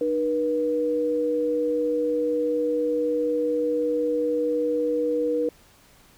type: tone pair together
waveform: sine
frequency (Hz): 304 / 482.6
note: D#4 / B4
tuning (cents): -40 / -40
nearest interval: minor sixth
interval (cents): 800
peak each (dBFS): -27 / -22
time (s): 0.01-5.49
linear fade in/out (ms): 2
effects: pink hiss -55 dBFS RMS until 6.17 s